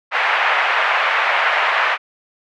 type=band-pass noise; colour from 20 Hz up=white; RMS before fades=-17 dBFS; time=0.11-1.98 s; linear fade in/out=50 ms; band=660 to 2300 Hz; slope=24 dB/octave; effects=none